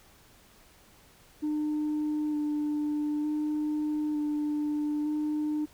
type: tone with vibrato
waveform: sine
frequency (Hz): 300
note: D4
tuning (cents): +37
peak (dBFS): -25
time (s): 1.42-5.66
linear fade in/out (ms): 20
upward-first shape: square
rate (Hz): 0.55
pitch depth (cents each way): 12
effects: tanh soft clip ceiling -25 dBFS + pink hiss -58 dBFS RMS until 5.73 s